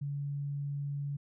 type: tone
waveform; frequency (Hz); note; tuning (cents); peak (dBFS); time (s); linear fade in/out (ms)
sine; 142.4; C#3; +47; -33; 0.01-1.17; 10
effects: none